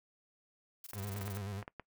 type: noise bursts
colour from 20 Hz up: blue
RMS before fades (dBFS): -48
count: 12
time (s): 0.84-1.372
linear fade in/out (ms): 2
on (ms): 26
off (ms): 20
type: tone with vibrato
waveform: 35% pulse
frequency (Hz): 100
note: G2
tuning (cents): +35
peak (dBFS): -37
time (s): 0.93-1.64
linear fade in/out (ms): 50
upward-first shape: square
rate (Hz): 9.3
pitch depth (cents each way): 56
type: clicks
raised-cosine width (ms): 0.5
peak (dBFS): -29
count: 8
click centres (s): 0.934 / 1.163 / 1.215 / 1.279 / 1.372 / 1.627 / 1.679 / 1.797
effects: noise-tail reverb RT60 0.1 s tail -22 dB re dry